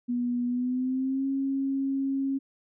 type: tone with pitch glide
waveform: sine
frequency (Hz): 243.4 to 271.6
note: B3 to C#4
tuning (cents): -25 to -35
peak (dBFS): -25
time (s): 0.08-2.39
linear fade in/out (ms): 20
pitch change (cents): +190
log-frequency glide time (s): 0.46-1.27
effects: none